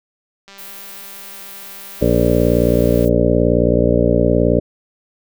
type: click train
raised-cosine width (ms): 0.2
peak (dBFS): -23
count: 507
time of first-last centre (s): 0.48-3.049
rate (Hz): 197
type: noise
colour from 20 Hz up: violet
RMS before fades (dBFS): -35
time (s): 0.58-3.09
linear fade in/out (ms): 10
type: harmonic tone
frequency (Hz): 59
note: A#1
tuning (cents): +22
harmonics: 1 / 2 / 3 / 4 / 5 / 7 / 8 / 9 / 10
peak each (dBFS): -20 / -20 / -20 / -20 / -20 / -20 / -20 / -20 / -20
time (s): 2.01-4.6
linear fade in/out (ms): 10
effects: none